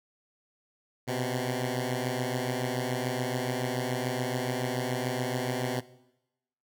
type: beating tone pair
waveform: 10% pulse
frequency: 124 / 131 Hz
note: B2 / C3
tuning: +7 / +2 cents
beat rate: 7 Hz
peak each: -22 / -25 dBFS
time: 1.07-5.81 s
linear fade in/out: 20 ms
effects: noise-tail reverb RT60 0.9 s tail -19 dB re dry